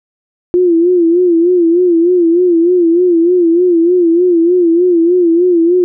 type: tone with vibrato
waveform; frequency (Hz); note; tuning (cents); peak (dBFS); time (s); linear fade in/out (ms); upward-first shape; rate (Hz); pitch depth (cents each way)
sine; 346.4; F4; -14; -6; 0.54-5.84; 0; sine; 3.3; 89
effects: none